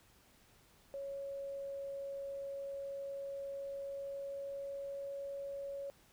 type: tone with pitch glide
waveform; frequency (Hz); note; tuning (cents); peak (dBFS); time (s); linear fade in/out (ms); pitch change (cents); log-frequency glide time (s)
sine; 554 to 557.2; C#5 to C#5; -1 to +9; -40; 0.94-5.9; 0; +10; 3.4-5.25
effects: pink hiss -66 dBFS RMS until 6.12 s

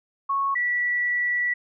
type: tone pair in turn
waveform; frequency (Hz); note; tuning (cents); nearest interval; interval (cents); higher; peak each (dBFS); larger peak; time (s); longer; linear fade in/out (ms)
sine; 1103 / 1951.7; C#6 / B6; -9 / -21; minor seventh; 988; second; -21; neither; 0.29-0.55 / 0.55-1.54; second; 10
effects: none

